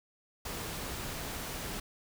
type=noise; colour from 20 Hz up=pink; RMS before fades=-39 dBFS; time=0.45-1.8 s; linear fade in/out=5 ms; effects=none